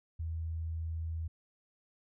sine tone, 81.4 Hz, E2, 21 cents flat, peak -34 dBFS, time 0.19-1.28 s, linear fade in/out 10 ms, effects none

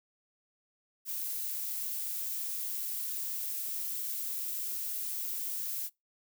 violet noise, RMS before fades -36 dBFS, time 1.05-5.9 s, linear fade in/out 50 ms, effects noise-tail reverb RT60 0.2 s tail -24 dB re dry

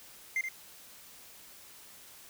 triangle tone with echo, 2093 Hz, C7, in tune, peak -26 dBFS, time 0.36-0.41 s, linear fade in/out 2 ms, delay 77 ms, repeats 1, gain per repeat -6 dB, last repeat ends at 0.487 s, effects white hiss -53 dBFS RMS until 2.29 s

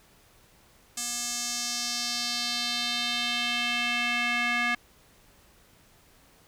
square tone with band-pass filter sweep, 240 Hz, B3, 49 cents flat, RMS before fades -29 dBFS, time 0.97-4.75 s, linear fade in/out 5 ms, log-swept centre 7500 to 2000 Hz, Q 2.3, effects pink hiss -59 dBFS RMS until 6.47 s

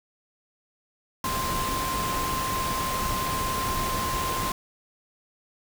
sine tone in noise, 1046.5 Hz, C6, in tune, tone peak -28 dBFS, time 1.24-4.52 s, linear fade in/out 2 ms, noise pink, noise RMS -30 dBFS, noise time 1.24-4.52 s, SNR -1 dB, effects none

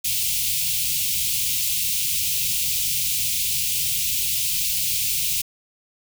white band-stop noise, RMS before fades -23 dBFS, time 0.04-5.42 s, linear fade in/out 10 ms, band 170 to 2400 Hz, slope 48 dB/octave, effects none

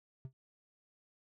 triangle tone with exponential decay, 131.1 Hz, C3, 4 cents sharp, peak -36 dBFS, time 0.25-0.33 s, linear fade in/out 0 ms, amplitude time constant 17 ms, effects none

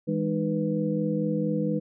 sine tone cluster, 161.5 / 205.8 / 306 / 493.2 Hz, E3 / G#3 / D#4 / B4, -35 / -16 / -29 / -2 cents, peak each -29 / -28 / -30 / -30 dBFS, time 0.07-1.8 s, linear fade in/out 20 ms, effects none

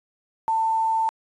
sine tone with quantisation, 893 Hz, A5, 25 cents sharp, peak -19 dBFS, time 0.48-1.09 s, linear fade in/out 0 ms, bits 8, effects resampled to 24000 Hz

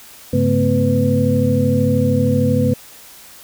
sine tone cluster, 100.9 / 139.3 / 220 / 253 / 499.5 Hz, G#2 / C#3 / A3 / B3 / B4, -49 / +9 / 0 / +42 / +20 cents, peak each -19 dBFS, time 0.33-2.74 s, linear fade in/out 5 ms, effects white hiss -41 dBFS RMS until 3.43 s

